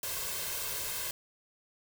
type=noise with comb filter; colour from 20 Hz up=white; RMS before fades=-36 dBFS; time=0.03-1.11 s; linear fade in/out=2 ms; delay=1.9 ms; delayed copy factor=+0.65; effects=none